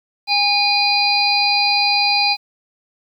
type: harmonic tone with a mistuned harmonic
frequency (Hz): 818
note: G#5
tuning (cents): -26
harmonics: 1 / 3 / 5 / 6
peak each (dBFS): -19 / -19 / -19 / -19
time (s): 0.27-2.37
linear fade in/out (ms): 50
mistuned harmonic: 6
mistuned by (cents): -45
effects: 8-bit